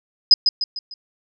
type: tone with echo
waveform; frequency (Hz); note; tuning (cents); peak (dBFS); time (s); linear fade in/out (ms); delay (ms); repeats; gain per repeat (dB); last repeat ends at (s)
sine; 5030; D#8; +18; -5; 0.31-0.34; 2; 150; 4; -7; 0.94
effects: none